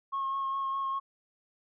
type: tone with vibrato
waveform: sine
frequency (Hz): 1085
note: C#6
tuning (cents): -37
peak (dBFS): -28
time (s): 0.12-1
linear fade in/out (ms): 20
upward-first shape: sine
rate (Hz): 4.9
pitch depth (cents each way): 15
effects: tanh soft clip ceiling -26 dBFS